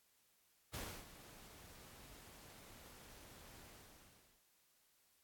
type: noise with ADSR envelope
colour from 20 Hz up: pink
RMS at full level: -45 dBFS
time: 0.73-4.43 s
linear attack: 12 ms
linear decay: 300 ms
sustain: -14 dB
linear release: 760 ms
effects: white hiss -75 dBFS RMS until 5.23 s + AAC 64 kbps